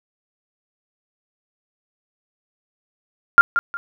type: tone with echo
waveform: sine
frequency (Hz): 1396.9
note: F6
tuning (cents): 0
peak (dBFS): -3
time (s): 3.38-3.41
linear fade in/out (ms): 0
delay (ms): 180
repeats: 2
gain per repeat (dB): -11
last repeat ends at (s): 3.77
effects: none